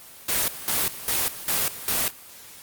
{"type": "noise with tremolo", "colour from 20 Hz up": "white", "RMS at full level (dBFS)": -23, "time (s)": [0.28, 2.11], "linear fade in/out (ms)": 10, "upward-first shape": "square", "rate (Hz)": 2.5, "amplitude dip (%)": 80, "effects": ["white hiss -45 dBFS RMS until 2.62 s", "Opus 24 kbps"]}